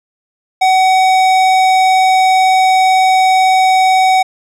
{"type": "tone with tanh clipping", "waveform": "sine", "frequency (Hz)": 753, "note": "F#5", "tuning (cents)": 30, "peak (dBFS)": -9, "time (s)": [0.61, 4.23], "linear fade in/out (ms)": 10, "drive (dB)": 17, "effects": []}